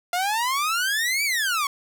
sawtooth exponential two-way sweep, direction up then down, 692 to 2349 to 1089 Hz, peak -18 dBFS, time 0.13-1.67 s, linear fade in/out 2 ms, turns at 1.24 s, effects none

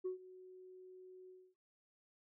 sine tone with ADSR envelope, 370 Hz, F#4, in tune, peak -34 dBFS, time 0.04-1.55 s, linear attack 18 ms, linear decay 120 ms, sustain -19 dB, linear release 260 ms, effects noise-tail reverb RT60 0.3 s tail -24 dB re dry + tanh soft clip ceiling -34 dBFS

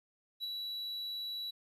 triangle tone with ADSR envelope, 3926 Hz, B7, 11 cents flat, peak -33 dBFS, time 0.4-1.51 s, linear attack 37 ms, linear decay 17 ms, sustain -3 dB, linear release 12 ms, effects resampled to 32000 Hz + 12-bit

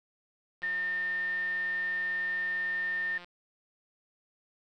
click train, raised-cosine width 0.3 ms, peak -32 dBFS, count 463, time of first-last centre 0.62-3.245 s, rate 176 Hz
sine tone, 1811 Hz, A6, 49 cents sharp, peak -29 dBFS, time 0.63-3.18 s, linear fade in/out 5 ms
effects none

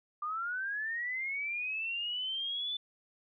sine linear sweep, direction up, 1186 to 3520 Hz, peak -33 dBFS, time 0.22-2.77 s, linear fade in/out 5 ms, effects none

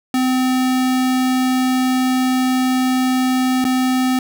square tone with dropouts, 256.7 Hz, C4, 33 cents flat, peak -15 dBFS, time 0.14-4.19 s, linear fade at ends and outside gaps 2 ms, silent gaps 3.643-3.65 s, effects none

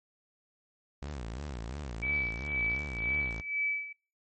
sawtooth tone with vibrato, 64.1 Hz, C2, 35 cents flat, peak -33 dBFS, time 1.02-3.41 s, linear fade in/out 0 ms, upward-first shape sine, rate 2.9 Hz, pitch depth 270 cents each way
sine tone with tremolo, 2299 Hz, D7, 37 cents flat, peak -27 dBFS, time 2.02-3.93 s, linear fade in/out 10 ms, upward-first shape sine, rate 2 Hz, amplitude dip 80%
effects noise-tail reverb RT60 0.4 s tail -26 dB re dry + MP3 32 kbps

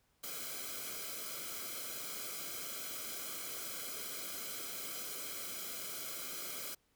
white noise with comb filter, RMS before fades -43 dBFS, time 0.23-6.75 s, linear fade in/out 10 ms, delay 1.1 ms, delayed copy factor -0.85, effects pink hiss -75 dBFS RMS until 6.95 s

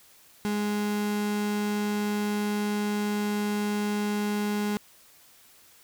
35% pulse tone, 207.7 Hz, G#3, in tune, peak -24 dBFS, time 0.45-4.77 s, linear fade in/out 0 ms, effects white hiss -56 dBFS RMS until 5.83 s

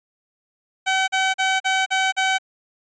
15% pulse tone bursts, 762 Hz, G5, 49 cents flat, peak -11 dBFS, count 6, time 0.86-2.385 s, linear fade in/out 20 ms, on 220 ms, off 41 ms, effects resampled to 16000 Hz

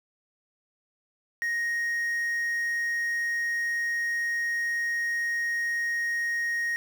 triangle tone with quantisation, 1871 Hz, A#6, 6 cents sharp, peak -24 dBFS, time 1.42-6.76 s, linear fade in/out 0 ms, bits 8, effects none

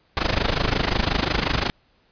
pink noise with amplitude modulation, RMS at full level -18 dBFS, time 0.17-1.7 s, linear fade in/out 0 ms, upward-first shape sine, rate 25.6 Hz, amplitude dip 85%, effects pink hiss -62 dBFS RMS until 2.11 s + resampled to 11025 Hz

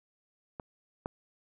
clicks, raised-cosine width 1 ms, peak -25 / -20 dBFS, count 2, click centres 0.598 / 1.059 s, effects none

